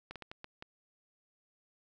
slowing click train, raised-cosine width 0.3 ms, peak -28 dBFS, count 6, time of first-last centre 0.11-0.624 s, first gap 47 ms, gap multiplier 1.4, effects none

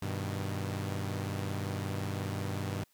sawtooth chord, G augmented, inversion none, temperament equal, 98 / 123.47 / 155.56 Hz, G2 / B2 / D#3, 0 / 0 / 0 cents, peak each -31 / -36 / -37 dBFS, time 0.02-2.84 s, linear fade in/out 5 ms, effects white hiss -70 dBFS RMS until 2.93 s

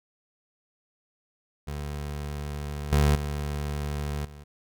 25% pulse tone with level steps, 73.1 Hz, D2, 7 cents flat, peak -28 / -15 / -25 / -39 dBFS, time 1.67-4.44 s, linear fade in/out 10 ms, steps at 2.92 / 3.15 / 4.25 s, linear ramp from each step 2 ms, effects none

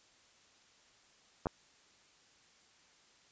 clicks, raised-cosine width 1 ms, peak -20 dBFS, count 2, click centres 1.458 / 1.469 s, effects white hiss -65 dBFS RMS until 3.31 s + resampled to 16000 Hz

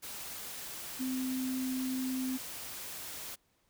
sine tone in noise, 258.7 Hz, C4, 19 cents flat, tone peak -32 dBFS, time 0.99-2.38 s, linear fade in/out 20 ms, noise white, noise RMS -43 dBFS, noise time 0.02-3.36 s, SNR +8 dB, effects pink hiss -73 dBFS RMS until 3.69 s

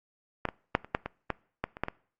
clicks, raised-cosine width 0.5 ms, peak -12 / -18 / -7 / -28 / -10 / -18 / -13 / -14 / -26 / -12 / -18 dBFS, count 11, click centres 0.453 / 0.488 / 0.751 / 0.846 / 0.949 / 1.06 / 1.303 / 1.64 / 1.769 / 1.836 / 1.884 s, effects noise-tail reverb RT60 0.5 s tail -23 dB re dry + Opus 48 kbps

